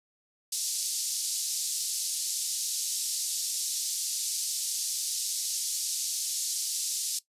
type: band-pass noise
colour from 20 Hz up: pink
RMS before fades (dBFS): -32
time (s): 0.52-7.19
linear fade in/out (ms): 5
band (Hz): 4700 to 11000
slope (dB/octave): 24
effects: noise-tail reverb RT60 0.1 s tail -17 dB re dry + resampled to 32000 Hz